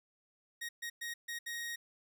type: tone bursts at uneven times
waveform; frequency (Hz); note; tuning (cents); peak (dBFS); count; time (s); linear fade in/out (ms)
sawtooth; 1877; A#6; +11; -35; 5; 0.61-0.69 / 0.82-0.9 / 1.01-1.14 / 1.28-1.39 / 1.46-1.76; 10
effects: none